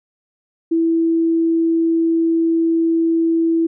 sine tone, 329.6 Hz, E4, in tune, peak -13 dBFS, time 0.71-3.67 s, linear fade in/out 10 ms, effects none

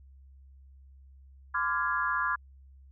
sine chord, D half-diminished seventh, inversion third, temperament equal with one note detuned, 1020.8 / 1174.7 / 1396.9 / 1661.2 Hz, C6 / D6 / F6 / Ab6, -43 / 0 / 0 / 0 cents, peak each -32 dBFS, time 1.54-2.36 s, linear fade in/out 10 ms, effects added 67 Hz sine -51 dBFS peak until 2.91 s

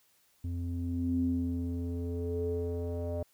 square tone with low-pass filter sweep, 86 Hz, F2, 26 cents flat, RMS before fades -33 dBFS, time 0.44-3.23 s, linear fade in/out 5 ms, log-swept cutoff 190 to 590 Hz, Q 7.2, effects white hiss -68 dBFS RMS until 3.33 s

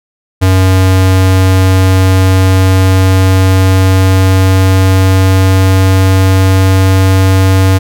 square tone with pitch glide, 94 to 94.98 Hz, F#2 to F#2, +28 to +46 cents, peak -5 dBFS, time 0.41-7.79 s, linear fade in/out 20 ms, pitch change +18 cents, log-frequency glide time 0.87-6.8 s, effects none

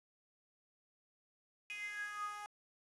10% pulse tone with high-pass filter sweep, 415.3 Hz, G#4, in tune, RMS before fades -44 dBFS, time 1.7-2.46 s, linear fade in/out 0 ms, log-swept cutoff 2500 to 920 Hz, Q 10, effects resampled to 24000 Hz + 10-bit

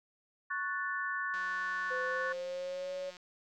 sine chord, F# minor, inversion second, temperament equal, 1108.7 / 1480 / 1760 Hz, C#6 / F#6 / A6, 0 / 0 / 0 cents, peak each -38 / -37 / -37 dBFS, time 0.5-2.33 s, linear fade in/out 10 ms
click train, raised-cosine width 0.2 ms, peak -34 dBFS, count 330, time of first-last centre 1.34-3.168 s, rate 180 Hz
sine tone with pitch glide, 510 to 556.2 Hz, C5 to C#5, -44 to +6 cents, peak -36 dBFS, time 1.9-3.11 s, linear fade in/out 20 ms, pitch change +150 cents, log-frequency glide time 2.01-2.93 s
effects none

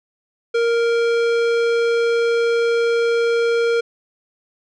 sine tone with tanh clipping, 466.2 Hz, A#4, in tune, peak -17 dBFS, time 0.54-3.81 s, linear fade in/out 10 ms, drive 17 dB, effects none

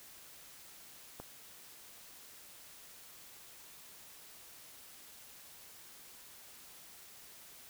click, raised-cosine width 1 ms, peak -30 dBFS, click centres 1.2 s, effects white hiss -55 dBFS RMS until 7.69 s

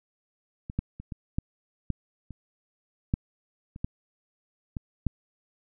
clicks, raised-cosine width 5 ms, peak -23 / -14 / -27 / -23 / -14 / -15 / -28 / -11 / -29 / -16 / -20 / -13 dBFS, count 12, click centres 0.699 / 0.79 / 1 / 1.122 / 1.385 / 1.903 / 2.307 / 3.139 / 3.761 / 3.845 / 4.768 / 5.067 s, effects none

